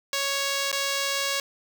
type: tone with dropouts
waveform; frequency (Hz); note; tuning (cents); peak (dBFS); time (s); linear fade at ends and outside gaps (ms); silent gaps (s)
5% pulse; 554.4; C#5; 0; -13; 0.13-1.4; 1; 0.716-0.727
effects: none